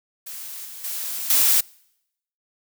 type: noise with level steps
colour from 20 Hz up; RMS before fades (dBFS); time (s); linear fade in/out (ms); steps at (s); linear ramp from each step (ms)
blue; -35 / -38 / -29 / -17; 0.26-1.61; 10; 0.65 / 0.84 / 1.3; 2
effects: noise-tail reverb RT60 0.8 s tail -26 dB re dry